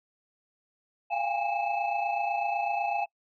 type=tone cluster; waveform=sine; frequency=696 / 792 / 820 / 2609 Hz; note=F5 / G5 / G#5 / E7; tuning=-6 / +18 / -22 / -18 cents; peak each=-31 / -32 / -29 / -35 dBFS; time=1.1-3.06 s; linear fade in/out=20 ms; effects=noise-tail reverb RT60 0.1 s tail -24 dB re dry + tanh soft clip ceiling -19 dBFS